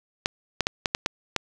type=clicks; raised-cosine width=0.2 ms; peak=-5 dBFS; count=7; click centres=0.259 / 0.607 / 0.669 / 0.858 / 0.949 / 1.061 / 1.363 s; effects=none